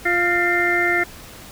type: harmonic tone with a mistuned harmonic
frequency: 349.2 Hz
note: F4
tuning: in tune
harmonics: 1 / 2 / 4 / 5 / 6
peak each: -23 / -25 / -24 / -22 / -20 dBFS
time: 0.05-1.04 s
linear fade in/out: 10 ms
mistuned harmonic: 5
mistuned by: +51 cents
effects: pink hiss -40 dBFS RMS until 1.51 s